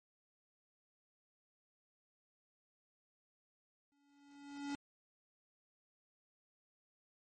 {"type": "tone with exponential growth", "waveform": "square", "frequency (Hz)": 283.8, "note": "C#4", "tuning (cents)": 41, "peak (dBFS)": -38, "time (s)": [3.92, 4.75], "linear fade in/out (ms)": 0, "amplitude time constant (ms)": 180, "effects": ["low-pass 11000 Hz 12 dB/octave", "MP3 32 kbps"]}